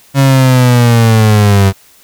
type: linear sweep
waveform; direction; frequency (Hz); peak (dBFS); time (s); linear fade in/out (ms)
35% pulse; down; 138.59 to 95.6; -3; 0.14-1.73; 50
effects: white hiss -44 dBFS RMS until 2.03 s